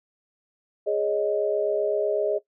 sine chord, Ab suspended fourth, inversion none, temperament equal, 415.3 / 554.4 / 622.3 Hz, Ab4 / Db5 / Eb5, 0 / 0 / 0 cents, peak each -25 / -28 / -25 dBFS, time 0.86-2.39 s, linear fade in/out 20 ms, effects noise-tail reverb RT60 0.1 s tail -17 dB re dry

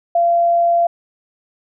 sine tone, 686 Hz, F5, 31 cents flat, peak -11 dBFS, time 0.15-0.87 s, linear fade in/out 5 ms, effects none

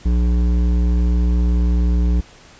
sine tone with hard clipping, 59.6 Hz, A#1, 39 cents sharp, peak -15 dBFS, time 0.05-2.21 s, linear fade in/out 10 ms, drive 11 dB, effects pink hiss -45 dBFS RMS until 2.59 s + resampled to 16000 Hz

